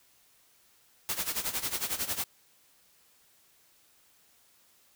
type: noise with tremolo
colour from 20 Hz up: white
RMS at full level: -30 dBFS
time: 1.09-2.24 s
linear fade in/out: 0 ms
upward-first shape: sine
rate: 11 Hz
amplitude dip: 80%
effects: white hiss -64 dBFS RMS until 4.95 s